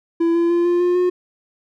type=tone with pitch steps; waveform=triangle; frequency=334.9 / 339.8 / 344.7 / 349.7 / 354.8 / 360 Hz; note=E4 / F4 / F4 / F4 / F4 / F#4; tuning=+27 / -47 / -23 / +2 / +27 / -47 cents; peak=-12 dBFS; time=0.2-1.1 s; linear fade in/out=10 ms; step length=150 ms; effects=none